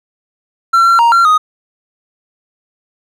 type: tone with pitch steps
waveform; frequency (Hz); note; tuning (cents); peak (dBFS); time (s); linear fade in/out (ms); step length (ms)
triangle; 1356 / 1365 / 935 / 1371 / 1247; E6 / F6 / A#5 / F6 / D#6; +49 / -40 / +5 / -32 / +3; -4; 0.73-1.38; 10; 130
effects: none